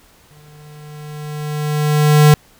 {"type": "tone with exponential growth", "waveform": "square", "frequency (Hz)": 150, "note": "D3", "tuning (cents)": 37, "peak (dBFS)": -5, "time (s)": [0.31, 2.34], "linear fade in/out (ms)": 0, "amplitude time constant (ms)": 440, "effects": ["pink hiss -50 dBFS RMS until 2.59 s"]}